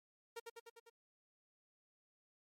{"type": "tone with echo", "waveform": "sawtooth", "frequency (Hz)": 463.1, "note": "A#4", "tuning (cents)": -11, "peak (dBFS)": -40, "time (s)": [0.36, 0.4], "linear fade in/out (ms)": 10, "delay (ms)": 100, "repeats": 5, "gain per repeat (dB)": -3, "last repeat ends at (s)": 0.9, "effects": ["MP3 64 kbps"]}